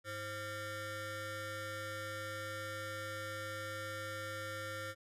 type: ring-modulated tone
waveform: 25% pulse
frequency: 427.2 Hz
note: G#4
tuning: 49 cents sharp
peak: -34 dBFS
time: 0.04-4.95 s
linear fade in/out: 50 ms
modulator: 956 Hz
effects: resampled to 32000 Hz